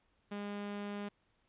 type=tone; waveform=sawtooth; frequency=204.1 Hz; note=G#3; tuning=30 cents flat; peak=-35 dBFS; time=0.31-1.09 s; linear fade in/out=10 ms; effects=pink hiss -75 dBFS RMS until 1.48 s + resampled to 8000 Hz